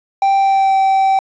triangle tone with pitch glide, 784 to 773.2 Hz, G5 to G5, 0 to -24 cents, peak -8 dBFS, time 0.22-1.19 s, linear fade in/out 2 ms, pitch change -24 cents, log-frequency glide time 0.37-0.76 s, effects resampled to 16000 Hz + 7-bit

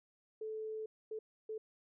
sine tone bursts at uneven times, 436.1 Hz, A4, 15 cents flat, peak -39 dBFS, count 3, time 0.41-0.86 / 1.11-1.19 / 1.49-1.58 s, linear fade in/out 5 ms, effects none

